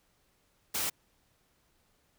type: noise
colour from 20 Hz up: white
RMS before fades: -32 dBFS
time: 0.74-0.9 s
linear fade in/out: 10 ms
effects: pink hiss -71 dBFS RMS until 2.18 s